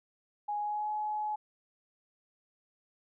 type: tone with pitch glide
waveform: sine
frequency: 830.6 to 847.6 Hz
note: G#5 to G#5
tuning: 0 to +35 cents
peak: -31 dBFS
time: 0.48-1.36 s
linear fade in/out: 10 ms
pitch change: +35 cents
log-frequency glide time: 0.59-0.9 s
effects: none